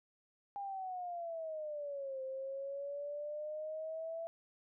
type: exponential two-way sweep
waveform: sine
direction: down then up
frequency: 811 to 524 to 667 Hz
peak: -39 dBFS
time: 0.56-4.27 s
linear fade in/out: 0 ms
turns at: 2.22 s
effects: none